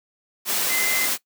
sine tone in noise, 2058 Hz, C7, 29 cents flat, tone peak -23 dBFS, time 0.68-1.09 s, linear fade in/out 50 ms, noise white, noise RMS -23 dBFS, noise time 0.45-1.18 s, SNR -3 dB, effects noise-tail reverb RT60 0.1 s tail -19 dB re dry + high-pass 200 Hz 12 dB/octave

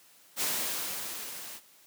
white noise with level ramp, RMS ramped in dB -29 to -44 dBFS, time 0.36-1.61 s, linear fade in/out 50 ms, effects white hiss -59 dBFS RMS until 1.86 s + high-pass 150 Hz 12 dB/octave

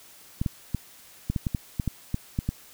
clicks, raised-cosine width 5 ms, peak -13 dBFS, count 12, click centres 0.415 / 0.462 / 0.747 / 1.3 / 1.362 / 1.468 / 1.548 / 1.798 / 1.877 / 2.144 / 2.389 / 2.49 s, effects white hiss -51 dBFS RMS until 2.73 s

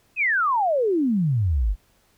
sine exponential sweep, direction down, 2637 to 43.35 Hz, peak -18 dBFS, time 0.16-1.76 s, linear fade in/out 50 ms, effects pink hiss -62 dBFS RMS until 2.17 s

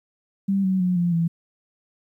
sine tone with pitch steps, 196 / 188.34 / 180.98 / 173.91 / 167.12 Hz, G3 / F#3 / F#3 / F3 / E3, 0 / +31 / -38 / -7 / +24 cents, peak -18 dBFS, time 0.48-1.28 s, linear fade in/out 10 ms, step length 160 ms, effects 10-bit

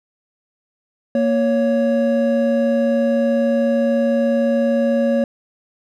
triangle tone pair together, 233.9 / 557 Hz, A#3 / C#5, +6 / +8 cents, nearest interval octave + minor third, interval 1502 cents, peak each -15 dBFS, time 1.15-5.24 s, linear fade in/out 2 ms, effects none

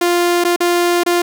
sawtooth tone with dropouts, 349.2 Hz, F4, in tune, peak -8 dBFS, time 0.01-1.22 s, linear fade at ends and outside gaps 5 ms, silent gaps 0.44-0.448 / 0.562-0.604 / 1.035-1.062 s, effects none

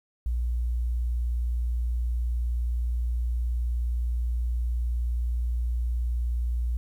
sine tone, 59.6 Hz, A#1, 39 cents sharp, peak -24 dBFS, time 0.26-6.77 s, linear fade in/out 0 ms, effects 10-bit

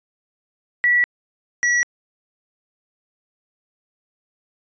sine / square tone pair in turn, 1945 / 1934.9 Hz, B6 / B6, -27 / -36 cents, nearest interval unison, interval 9 cents, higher first, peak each -13 / -16 dBFS, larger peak first, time 0.84-1.04 / 1.63-1.83 s, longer neither, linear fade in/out 0 ms, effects resampled to 16000 Hz

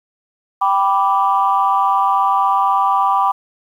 sine chord, G major, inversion none, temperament equal with one note detuned, 784 / 987.8 / 1171.3 Hz, G5 / B5 / D6, 0 / 0 / -5 cents, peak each -16 dBFS, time 0.61-3.32 s, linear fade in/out 10 ms, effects tanh soft clip ceiling -3 dBFS + 8-bit

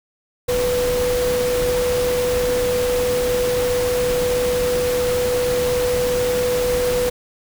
sine tone in noise, 494.5 Hz, B4, 2 cents sharp, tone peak -17 dBFS, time 0.48-7.1 s, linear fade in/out 10 ms, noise pink, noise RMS -26 dBFS, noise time 0.48-7.1 s, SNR +6 dB, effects none

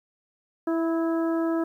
harmonic tone with a mistuned harmonic, 329.6 Hz, E4, in tune, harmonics 1 / 2 / 3 / 4 / 5, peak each -23 / -31 / -38 / -37 / -42 dBFS, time 0.67-1.64 s, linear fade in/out 5 ms, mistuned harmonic 4, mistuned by -23 cents, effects 10-bit

